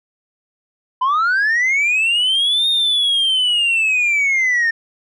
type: linear two-way sweep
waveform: sine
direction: up then down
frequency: 987.8 to 3700 to 1800 Hz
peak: -11 dBFS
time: 1.01-4.71 s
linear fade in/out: 10 ms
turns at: 2.68 s
effects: tanh soft clip ceiling -12 dBFS